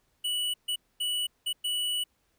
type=tone bursts at uneven times; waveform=square; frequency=2950 Hz; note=F#7; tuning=6 cents flat; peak=-28 dBFS; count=5; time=0.24-0.54 / 0.68-0.76 / 1-1.27 / 1.46-1.53 / 1.64-2.04 s; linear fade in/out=10 ms; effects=pink hiss -72 dBFS RMS until 2.38 s